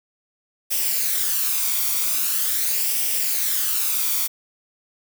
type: noise with flanger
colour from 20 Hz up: blue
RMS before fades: -22 dBFS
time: 0.7-4.28 s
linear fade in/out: 20 ms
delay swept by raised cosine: 0.36 to 0.88 ms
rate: 0.43 Hz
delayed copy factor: +0.5
effects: none